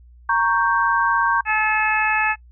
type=chord; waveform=sine; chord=G diminished; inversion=first; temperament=equal; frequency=932.3 / 1108.7 / 1568 Hz; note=Bb5 / Db6 / G6; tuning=0 / 0 / 0 cents; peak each=-20 dBFS; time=0.29-1.41 s; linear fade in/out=5 ms
type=harmonic tone; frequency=431.7 Hz; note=A4; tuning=33 cents flat; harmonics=2 / 3 / 4 / 5 / 6; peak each=-22 / -26 / -20 / -28 / -23 dBFS; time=1.45-2.36 s; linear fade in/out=50 ms
effects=noise-tail reverb RT60 0.1 s tail -24 dB re dry + added 60 Hz sine -44 dBFS peak until 2.51 s